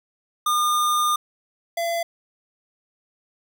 square tone pair in turn, 1212 / 677.9 Hz, D#6 / E5, -46 / +48 cents, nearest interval minor seventh, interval 1006 cents, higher first, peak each -19 / -23 dBFS, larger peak first, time 0.46-1.16 / 1.77-2.03 s, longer first, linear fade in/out 5 ms, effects none

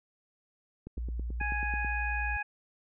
click train, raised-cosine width 3 ms, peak -29 dBFS, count 10, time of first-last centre 0.87-1.847 s, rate 9.21 Hz
sine tone, 58.8 Hz, A#1, 16 cents sharp, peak -32 dBFS, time 0.97-2.37 s, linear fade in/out 5 ms
harmonic tone, 830.6 Hz, G#5, in tune, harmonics 1 / 2 / 3, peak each -37 / -34 / -36 dBFS, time 1.4-2.43 s, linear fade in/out 10 ms
effects none

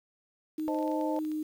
sine tone with pitch glide, 310 to 308.2 Hz, D#4 to D#4, -6 to -16 cents, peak -30 dBFS, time 0.58-1.43 s, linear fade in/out 5 ms, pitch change -10 cents, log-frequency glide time 1.21-1.26 s
clicks, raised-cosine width 0.2 ms, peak -34 dBFS, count 11, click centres 0.597 / 0.682 / 0.746 / 0.788 / 0.827 / 0.878 / 0.916 / 1.012 / 1.164 / 1.25 / 1.317 s
sine chord, A diminished, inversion first, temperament equal, 523.3 / 622.3 / 880 Hz, C5 / Eb5 / A5, 0 / 0 / 0 cents, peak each -35 dBFS, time 0.68-1.19 s, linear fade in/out 0 ms
effects 9-bit

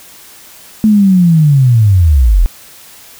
sine linear sweep, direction down, 220 to 36.71 Hz, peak -4 dBFS, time 0.84-2.46 s, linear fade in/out 0 ms, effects white hiss -37 dBFS RMS until 3.19 s

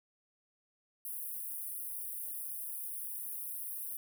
white high-pass noise, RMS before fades -41 dBFS, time 1.05-3.97 s, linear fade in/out 2 ms, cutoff 9300 Hz, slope 96 dB/octave, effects none

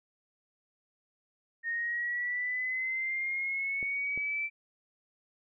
sine linear sweep, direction up, 1842 to 2335 Hz, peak -30 dBFS, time 1.63-4.5 s, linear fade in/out 50 ms
clicks, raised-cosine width 2 ms, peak -31 dBFS, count 2, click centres 3.828 / 4.176 s
effects none

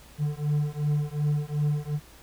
triangle beating tone pair, 146.83 / 149.53 Hz, D3 / D3, 0 / +32 cents, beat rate 2.7 Hz, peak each -25 dBFS, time 0.18-2 s, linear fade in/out 50 ms, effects added 60 Hz sine -54 dBFS peak until 2.22 s + pink hiss -52 dBFS RMS until 2.22 s

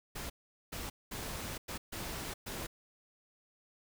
pink noise bursts at uneven times, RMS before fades -41 dBFS, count 6, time 0.15-0.3 / 0.72-0.9 / 1.11-1.58 / 1.68-1.78 / 1.92-2.34 / 2.46-2.67 s, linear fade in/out 10 ms, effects none

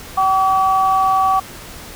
sine tone pair together, 764.7 / 1143 Hz, G5 / D6, -43 / -47 cents, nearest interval perfect fifth, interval 696 cents, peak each -14 dBFS, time 0.17-1.4 s, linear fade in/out 10 ms, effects tanh soft clip ceiling -4 dBFS + pink hiss -35 dBFS RMS until 1.95 s

